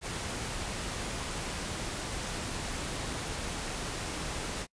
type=noise; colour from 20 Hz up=pink; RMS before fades=-36 dBFS; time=0.01-4.67 s; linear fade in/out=50 ms; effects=noise-tail reverb RT60 0.1 s tail -26 dB re dry + resampled to 22050 Hz